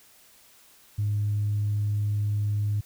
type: tone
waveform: sine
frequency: 103.83 Hz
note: G#2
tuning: in tune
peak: -22 dBFS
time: 0.98-2.81 s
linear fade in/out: 10 ms
effects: tanh soft clip ceiling -19 dBFS + white hiss -56 dBFS RMS until 2.85 s